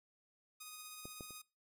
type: tone with tremolo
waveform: 5% pulse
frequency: 1244.5 Hz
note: D#6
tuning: in tune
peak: -36 dBFS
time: 0.6-1.42 s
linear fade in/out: 10 ms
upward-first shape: sine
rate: 16 Hz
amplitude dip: 25%
type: clicks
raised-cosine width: 2 ms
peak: -35 / -34 / -43 dBFS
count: 3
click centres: 1.055 / 1.208 / 1.307 s
effects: noise-tail reverb RT60 0.3 s tail -23 dB re dry